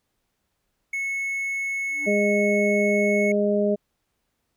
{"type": "tone", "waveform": "triangle", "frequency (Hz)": 2197, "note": "C#7", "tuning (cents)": -16, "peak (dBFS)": -23, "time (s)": [0.93, 3.32], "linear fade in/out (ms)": 5}
{"type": "tone with exponential growth", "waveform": "triangle", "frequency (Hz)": 291.9, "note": "D4", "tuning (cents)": -10, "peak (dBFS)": -30, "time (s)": [1.82, 2.06], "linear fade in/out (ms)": 0, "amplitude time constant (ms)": 51}
{"type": "harmonic tone", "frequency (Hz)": 205.5, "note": "G#3", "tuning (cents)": -18, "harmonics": [1, 2, 3], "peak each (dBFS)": [-23, -23, -23], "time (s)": [2.06, 3.76], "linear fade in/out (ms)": 20}
{"effects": ["pink hiss -75 dBFS RMS until 4.56 s"]}